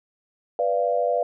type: chord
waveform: sine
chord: B diminished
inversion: none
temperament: equal with one note detuned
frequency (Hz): 493.9 / 587.3 / 691.2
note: B4 / D5 / F5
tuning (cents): 0 / 0 / -18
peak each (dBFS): -24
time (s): 0.59-1.23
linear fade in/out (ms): 2
effects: none